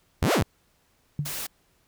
sawtooth exponential two-way sweep, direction up then down, 58.27 to 757 to 64.3 Hz, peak -16 dBFS, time 0.22-0.43 s, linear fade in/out 5 ms, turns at 0.33 s
sine tone with exponential decay, 146.5 Hz, D3, 4 cents flat, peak -21 dBFS, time 1.19-1.37 s, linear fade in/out 2 ms, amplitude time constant 39 ms
white noise, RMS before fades -33 dBFS, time 1.25-1.47 s, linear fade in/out 10 ms
effects pink hiss -66 dBFS RMS until 1.87 s

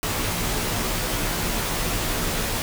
pink noise with comb filter, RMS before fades -25 dBFS, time 0.03-2.62 s, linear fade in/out 0 ms, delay 15 ms, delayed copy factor -0.75, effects none

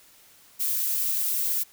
violet noise, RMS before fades -26 dBFS, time 0.59-1.64 s, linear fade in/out 20 ms, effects white hiss -55 dBFS RMS until 1.72 s

